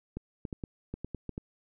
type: clicks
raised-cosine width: 3 ms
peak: -23 dBFS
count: 9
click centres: 0.17 / 0.452 / 0.528 / 0.638 / 0.94 / 1.046 / 1.147 / 1.293 / 1.379 s
effects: none